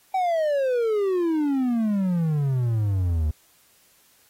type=exponential sweep; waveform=triangle; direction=down; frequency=770 to 74 Hz; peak=-18 dBFS; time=0.14-3.31 s; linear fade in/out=5 ms; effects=white hiss -59 dBFS RMS until 4.29 s + AAC 48 kbps